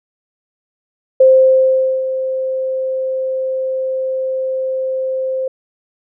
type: tone with ADSR envelope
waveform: sine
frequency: 523.3 Hz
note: C5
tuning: in tune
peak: -4 dBFS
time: 1.2-5.48 s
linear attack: 7 ms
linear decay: 820 ms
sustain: -12 dB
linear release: 4 ms
effects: none